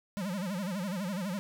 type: tone with vibrato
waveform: square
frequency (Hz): 190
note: F#3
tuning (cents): +46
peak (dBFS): -33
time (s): 0.17-1.39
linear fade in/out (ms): 0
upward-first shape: sine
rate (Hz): 12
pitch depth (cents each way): 170
effects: none